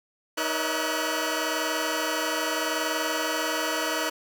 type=tone cluster; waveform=15% pulse; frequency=312.6 / 479.1 / 565 / 646 / 1490 Hz; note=D#4 / A#4 / C#5 / E5 / F#6; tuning=+8 / +47 / +33 / -35 / +12 cents; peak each=-25 / -26 / -28 / -26 / -25 dBFS; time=0.37-4.1 s; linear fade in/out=10 ms; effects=none